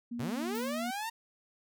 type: tone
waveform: sine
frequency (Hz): 237.7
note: A#3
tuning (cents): +34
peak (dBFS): -35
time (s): 0.11-0.91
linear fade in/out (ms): 10
type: linear sweep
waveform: sawtooth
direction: up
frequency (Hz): 103.83 to 932.3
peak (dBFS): -31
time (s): 0.19-1.1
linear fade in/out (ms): 10
type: noise with exponential decay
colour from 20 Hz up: blue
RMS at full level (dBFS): -44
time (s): 0.55-1.06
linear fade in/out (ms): 0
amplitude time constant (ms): 110
effects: none